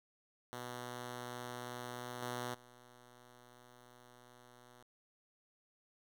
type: tone with level steps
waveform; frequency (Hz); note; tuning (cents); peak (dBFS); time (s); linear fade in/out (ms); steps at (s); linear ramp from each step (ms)
5% pulse; 122.7; B2; -11; -32 / -28 / -47; 0.53-4.83; 0; 2.22 / 2.54; 5
effects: 11-bit